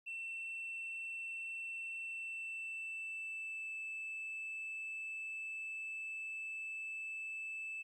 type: tone with pitch glide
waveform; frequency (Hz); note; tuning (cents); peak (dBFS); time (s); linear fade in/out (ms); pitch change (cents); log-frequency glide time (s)
sine; 2689 to 2631; E7 to E7; +34 to -4; -39; 0.06-7.83; 20; -38; 1.99-3.77
effects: tanh soft clip ceiling -39 dBFS + 13-bit